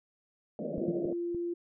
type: band-pass noise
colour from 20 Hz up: white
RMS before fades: -36 dBFS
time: 0.59-1.13 s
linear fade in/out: 2 ms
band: 150 to 640 Hz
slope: 96 dB/octave
type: clicks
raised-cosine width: 3 ms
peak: -25 / -34 / -30 dBFS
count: 3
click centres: 0.78 / 1.055 / 1.347 s
type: tone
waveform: sine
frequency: 345.3 Hz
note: F4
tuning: 20 cents flat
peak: -31 dBFS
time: 0.8-1.54 s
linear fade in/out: 10 ms
type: tone with exponential decay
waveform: sine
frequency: 177.8 Hz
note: F3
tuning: 31 cents sharp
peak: -28 dBFS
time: 0.88-0.99 s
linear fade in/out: 5 ms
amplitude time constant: 23 ms
effects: none